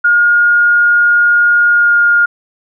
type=tone with pitch glide; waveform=sine; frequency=1426 to 1417.8 Hz; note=F6 to F6; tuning=+36 to +26 cents; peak=-6 dBFS; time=0.04-2.26 s; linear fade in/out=10 ms; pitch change=-10 cents; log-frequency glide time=1.7-1.97 s; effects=none